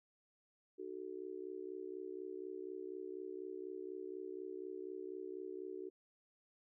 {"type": "tone with amplitude modulation", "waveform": "sine", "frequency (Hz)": 375.3, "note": "F#4", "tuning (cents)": 25, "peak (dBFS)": -39, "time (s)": [0.78, 5.9], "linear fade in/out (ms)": 20, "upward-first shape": "sine", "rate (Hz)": 64.1, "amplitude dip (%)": 100, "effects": []}